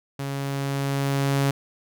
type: tone with level ramp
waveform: sawtooth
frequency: 138.59 Hz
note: C#3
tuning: in tune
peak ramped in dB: -24 to -15 dBFS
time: 0.19-1.51 s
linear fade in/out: 5 ms
effects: none